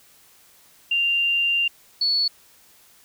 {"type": "tone pair in turn", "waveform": "sine", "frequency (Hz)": [2785, 4421], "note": ["F7", "C#8"], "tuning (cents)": [-5, -5], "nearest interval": "minor sixth", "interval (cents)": 800, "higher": "second", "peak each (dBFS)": -18, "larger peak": "neither", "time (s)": [[0.91, 1.68], [2.01, 2.28]], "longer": "first", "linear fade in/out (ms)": 5, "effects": ["white hiss -54 dBFS RMS until 3.04 s"]}